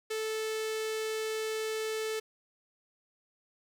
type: tone with notch filter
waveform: sawtooth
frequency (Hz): 438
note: A4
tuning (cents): -8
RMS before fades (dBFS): -34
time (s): 0.1-2.2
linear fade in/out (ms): 10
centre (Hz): 960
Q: 1.2
effects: low-pass 11000 Hz 12 dB/octave + 9-bit